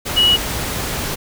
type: tone in noise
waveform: sine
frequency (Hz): 2925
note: F#7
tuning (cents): -21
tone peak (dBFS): -10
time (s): 0.16-0.37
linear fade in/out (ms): 20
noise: pink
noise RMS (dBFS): -23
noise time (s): 0.05-1.16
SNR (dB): +10
effects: none